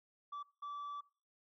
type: tone bursts at uneven times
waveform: sine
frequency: 1157 Hz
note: D6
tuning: 26 cents flat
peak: -39 dBFS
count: 2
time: 0.32-0.43 / 0.62-1.01 s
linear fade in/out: 10 ms
effects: noise-tail reverb RT60 0.4 s tail -23 dB re dry + tanh soft clip ceiling -41 dBFS